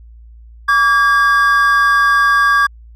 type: tone pair together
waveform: triangle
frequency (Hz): 1151 / 1627.8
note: D6 / G#6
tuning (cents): -35 / -35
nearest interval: tritone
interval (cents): 600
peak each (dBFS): -10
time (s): 0.68-2.67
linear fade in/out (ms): 10
effects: added 57 Hz sine -36 dBFS peak until 2.95 s